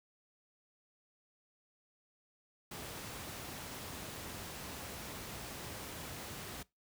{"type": "noise", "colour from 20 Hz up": "pink", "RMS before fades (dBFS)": -45, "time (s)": [2.71, 6.63], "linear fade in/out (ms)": 5, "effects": ["noise-tail reverb RT60 0.2 s tail -22 dB re dry", "high-pass 60 Hz 12 dB/octave"]}